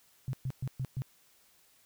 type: tone bursts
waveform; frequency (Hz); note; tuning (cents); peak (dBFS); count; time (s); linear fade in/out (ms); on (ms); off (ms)
sine; 130.81; C3; 0; -31; 5; 0.28-1.02; 0; 52; 120
effects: white hiss -65 dBFS RMS until 1.85 s